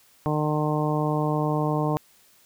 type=harmonic tone; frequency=151.5 Hz; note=D#3; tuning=46 cents flat; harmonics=1 / 2 / 3 / 4 / 5 / 6 / 7; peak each=-25 / -28 / -30 / -31 / -32 / -33 / -33 dBFS; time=0.26-1.97 s; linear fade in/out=0 ms; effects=white hiss -58 dBFS RMS until 2.45 s